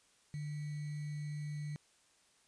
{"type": "tone with sample-and-hold", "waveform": "sine", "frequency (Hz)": 148.8, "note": "D3", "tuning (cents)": 23, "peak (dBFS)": -38, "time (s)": [0.34, 1.76], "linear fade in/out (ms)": 0, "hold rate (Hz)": 2100, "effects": ["white hiss -69 dBFS RMS until 2.47 s", "resampled to 22050 Hz"]}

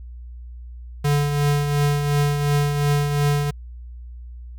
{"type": "tone with tremolo", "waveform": "square", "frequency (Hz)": 145, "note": "D3", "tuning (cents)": -22, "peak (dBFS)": -16, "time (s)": [1.04, 3.51], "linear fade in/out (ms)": 10, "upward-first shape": "triangle", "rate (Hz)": 2.8, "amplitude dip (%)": 50, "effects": ["added 60 Hz sine -34 dBFS peak until 4.58 s"]}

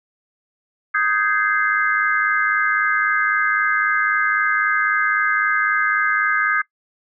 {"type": "chord", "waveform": "sine", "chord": "Ab major seventh", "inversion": "second", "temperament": "just", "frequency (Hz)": [1245.9, 1557.4, 1661.2, 2077], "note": ["Eb6", "G6", "Ab6", "C7"], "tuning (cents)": [2, -12, 0, -13], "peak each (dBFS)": [-21, -21, -21, -24], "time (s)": [0.94, 6.62], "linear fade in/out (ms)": 10, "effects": ["noise-tail reverb RT60 0.1 s tail -21 dB re dry"]}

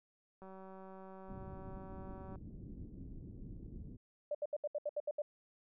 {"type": "click train", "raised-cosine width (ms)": 1, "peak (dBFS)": -40, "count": 369, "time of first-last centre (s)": [0.42, 2.357], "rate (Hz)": 190}
{"type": "low-pass noise", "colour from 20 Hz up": "pink", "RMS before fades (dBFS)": -49, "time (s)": [1.28, 3.97], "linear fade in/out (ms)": 10, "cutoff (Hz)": 310, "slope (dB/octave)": 24}
{"type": "tone bursts", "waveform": "sine", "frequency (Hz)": 591, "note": "D5", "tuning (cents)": 11, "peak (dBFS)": -34, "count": 9, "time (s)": [4.31, 5.22], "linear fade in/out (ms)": 5, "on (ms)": 38, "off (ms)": 71}
{"effects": []}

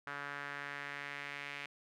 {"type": "tone with band-pass filter sweep", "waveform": "sawtooth", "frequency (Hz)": 142.8, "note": "D3", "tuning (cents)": -48, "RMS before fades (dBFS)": -44, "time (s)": [0.07, 1.66], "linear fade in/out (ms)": 2, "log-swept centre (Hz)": [1500, 2300], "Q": 2.8, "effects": []}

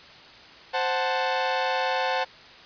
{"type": "chord", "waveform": "sawtooth", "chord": "F# diminished", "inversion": "second", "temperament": "equal", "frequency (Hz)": [523.3, 740, 880], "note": ["C5", "F#5", "A5"], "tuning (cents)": [0, 0, 0], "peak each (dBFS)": -24, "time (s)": [0.73, 2.25], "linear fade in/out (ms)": 20, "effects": ["white hiss -47 dBFS RMS until 2.65 s", "resampled to 11025 Hz"]}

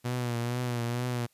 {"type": "tone with vibrato", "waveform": "sawtooth", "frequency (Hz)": 121.2, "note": "B2", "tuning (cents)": -32, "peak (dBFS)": -25, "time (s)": [0.04, 1.27], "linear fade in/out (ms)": 20, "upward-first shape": "triangle", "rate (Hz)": 2.2, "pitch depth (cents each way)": 59, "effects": ["white hiss -68 dBFS RMS until 1.33 s", "resampled to 32000 Hz"]}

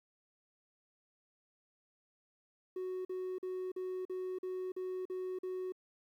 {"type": "tone bursts", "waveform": "triangle", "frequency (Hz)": 370, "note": "F#4", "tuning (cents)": 0, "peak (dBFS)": -34, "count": 9, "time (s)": [2.76, 5.722], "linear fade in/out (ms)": 5, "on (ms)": 290, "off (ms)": 44, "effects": ["tanh soft clip ceiling -31 dBFS", "12-bit"]}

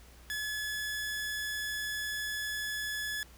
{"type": "tone", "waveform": "sawtooth", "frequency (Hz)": 1708, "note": "G#6", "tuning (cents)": 48, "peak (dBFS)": -30, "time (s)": [0.3, 3.23], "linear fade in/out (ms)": 0, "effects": ["added 60 Hz sine -54 dBFS peak until 3.37 s", "pink hiss -58 dBFS RMS until 3.37 s"]}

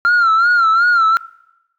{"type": "tone with vibrato", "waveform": "sine", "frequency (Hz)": 1376, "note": "F6", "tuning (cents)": -26, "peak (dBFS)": -7, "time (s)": [0.05, 1.17], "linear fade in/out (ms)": 0, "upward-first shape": "sine", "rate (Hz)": 2.7, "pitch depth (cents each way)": 90, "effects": ["noise-tail reverb RT60 0.9 s tail -23 dB re dry", "tanh soft clip ceiling -8 dBFS"]}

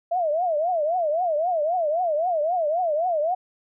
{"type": "tone with vibrato", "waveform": "sine", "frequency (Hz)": 659, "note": "E5", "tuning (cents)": -1, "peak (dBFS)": -20, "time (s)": [0.11, 3.35], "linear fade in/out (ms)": 10, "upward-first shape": "triangle", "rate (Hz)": 3.8, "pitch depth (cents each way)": 230, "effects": []}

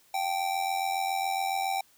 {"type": "tone with amplitude modulation", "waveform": "square", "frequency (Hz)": 777, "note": "G5", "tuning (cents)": -16, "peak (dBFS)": -25, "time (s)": [0.14, 1.81], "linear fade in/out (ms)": 5, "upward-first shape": "sine", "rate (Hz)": 87.2, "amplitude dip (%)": 65, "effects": ["white hiss -62 dBFS RMS until 1.97 s"]}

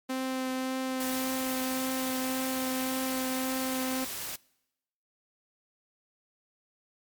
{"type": "tone with vibrato", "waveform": "sawtooth", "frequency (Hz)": 260, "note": "C4", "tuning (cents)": -11, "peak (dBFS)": -26, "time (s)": [0.09, 4.05], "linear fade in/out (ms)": 10, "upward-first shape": "triangle", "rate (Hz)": 1.8, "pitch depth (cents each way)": 10}
{"type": "noise", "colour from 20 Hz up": "white", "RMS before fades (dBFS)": -37, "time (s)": [1, 4.36], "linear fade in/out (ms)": 5}
{"effects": ["noise-tail reverb RT60 0.9 s tail -24 dB re dry", "MP3 96 kbps"]}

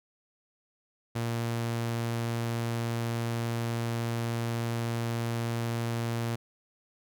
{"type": "tone", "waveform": "sawtooth", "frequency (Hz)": 116.54, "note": "A#2", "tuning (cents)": 0, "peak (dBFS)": -25, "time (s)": [1.15, 6.36], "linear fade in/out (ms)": 10, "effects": []}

